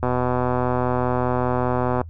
click train, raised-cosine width 1 ms, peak -8 dBFS, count 249, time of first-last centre 0.03-2.014 s, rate 125 Hz, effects noise-tail reverb RT60 0.1 s tail -23 dB re dry + added 83 Hz sine -34 dBFS peak until 2.09 s

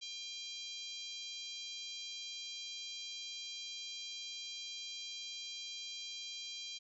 harmonic tone with a mistuned harmonic, 801 Hz, G5, 37 cents sharp, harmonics 3 / 4 / 5 / 6 / 7 / 8 / 9, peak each -53 / -47 / -48 / -51 / -54 / -55 / -59 dBFS, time 0.01-6.79 s, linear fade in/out 20 ms, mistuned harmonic 6, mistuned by -25 cents, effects none

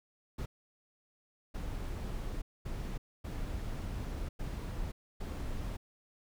brown noise bursts at uneven times, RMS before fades -38 dBFS, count 6, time 0.38-0.46 / 1.54-2.42 / 2.65-2.98 / 3.24-4.29 / 4.39-4.92 / 5.2-5.77 s, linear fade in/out 10 ms, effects none

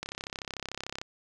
click train, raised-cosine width 0.2 ms, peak -18 dBFS, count 34, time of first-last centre 0.03-1.015 s, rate 33.5 Hz, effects none

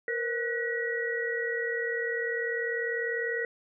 sine tone cluster, 464.9 / 505 / 1481 / 1915 Hz, A#4 / B4 / F#6 / A#6, -5 / +39 / +1 / +46 cents, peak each -32 / -40 / -38 / -31 dBFS, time 0.08-3.45 s, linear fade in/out 2 ms, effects none

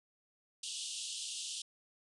pink band-pass noise, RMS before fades -42 dBFS, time 0.63-1.62 s, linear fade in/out 5 ms, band 2800 to 9800 Hz, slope 96 dB/octave, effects none

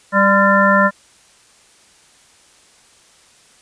harmonic tone with a mistuned harmonic, 197.2 Hz, G3, 11 cents sharp, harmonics 1 / 3 / 5 / 7 / 9, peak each -16 / -16 / -16 / -16 / -16 dBFS, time 0.12-0.91 s, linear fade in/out 50 ms, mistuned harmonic 5, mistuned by +65 cents, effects white hiss -50 dBFS RMS until 3.61 s + resampled to 22050 Hz

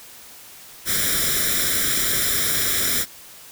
white noise with comb filter, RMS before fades -21 dBFS, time 0.85-3.06 s, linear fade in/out 50 ms, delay 0.55 ms, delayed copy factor +0.85, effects white hiss -43 dBFS RMS until 3.51 s

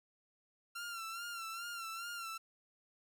sawtooth tone with vibrato, 1369 Hz, F6, 35 cents flat, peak -38 dBFS, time 0.75-2.38 s, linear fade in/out 10 ms, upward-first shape sine, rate 2.4 Hz, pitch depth 59 cents each way, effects 12-bit

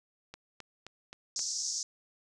click train, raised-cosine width 0.2 ms, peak -27 dBFS, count 5, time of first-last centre 0.34-1.393 s, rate 3.8 Hz
pink band-pass noise, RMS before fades -35 dBFS, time 1.36-1.83 s, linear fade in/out 2 ms, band 5200 to 6800 Hz, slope 48 dB/octave
effects none

